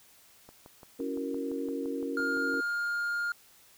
click train, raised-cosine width 1 ms, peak -35 dBFS, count 13, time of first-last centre 0.49-2.541 s, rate 5.85 Hz
sine chord, F# dominant seventh, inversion second, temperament equal, 277.2 / 329.6 / 370 / 466.2 Hz, C#4 / E4 / F#4 / A#4, 0 / 0 / 0 / 0 cents, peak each -34 / -40 / -40 / -36 dBFS, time 0.99-2.61 s, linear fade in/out 10 ms
triangle tone, 1412 Hz, F6, 19 cents sharp, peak -27 dBFS, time 2.17-3.32 s, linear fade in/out 2 ms
effects white hiss -59 dBFS RMS until 3.77 s

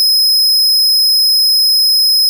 45% pulse tone, 5110 Hz, D#8, 45 cents sharp, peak -8 dBFS, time 0-2.29 s, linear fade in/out 0 ms, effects none

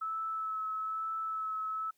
sine tone with vibrato, 1303 Hz, E6, 20 cents flat, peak -33 dBFS, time 0.01-1.91 s, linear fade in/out 10 ms, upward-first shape sine, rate 1.1 Hz, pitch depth 15 cents each way, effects white hiss -75 dBFS RMS until 1.97 s

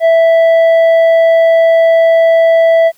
sine tone with tanh clipping, 659.3 Hz, E5, in tune, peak -6 dBFS, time 0-2.92 s, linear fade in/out 50 ms, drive 6 dB, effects white hiss -50 dBFS RMS until 2.97 s

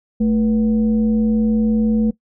sine tone with frequency modulation, 220 Hz, A3, in tune, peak -13 dBFS, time 0.2-2.11 s, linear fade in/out 10 ms, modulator 266 Hz, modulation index 0.43, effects noise-tail reverb RT60 0.1 s tail -19 dB re dry

